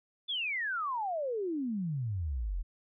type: exponential sweep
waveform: sine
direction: down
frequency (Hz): 3544 to 38.89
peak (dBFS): -31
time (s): 0.28-2.63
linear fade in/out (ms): 20
effects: none

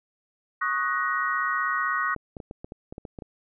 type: chord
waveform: sine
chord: D# minor seventh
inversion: third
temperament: equal with one note detuned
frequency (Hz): 1108.7 / 1244.5 / 1480 / 1885.2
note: C#6 / D#6 / F#6 / A#6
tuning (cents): 0 / 0 / 0 / +19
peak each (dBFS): -29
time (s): 0.61-2.15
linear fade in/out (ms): 10
type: clicks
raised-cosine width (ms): 2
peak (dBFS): -24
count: 11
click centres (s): 2.163 / 2.368 / 2.402 / 2.511 / 2.645 / 2.721 / 2.925 / 2.981 / 3.052 / 3.188 / 3.222
effects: none

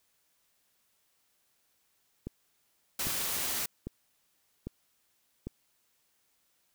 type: click train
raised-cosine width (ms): 3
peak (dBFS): -24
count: 5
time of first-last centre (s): 2.27-5.47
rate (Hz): 1.25
type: noise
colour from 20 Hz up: white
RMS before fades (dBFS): -33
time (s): 2.99-3.66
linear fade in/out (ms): 5
effects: white hiss -73 dBFS RMS until 6.74 s

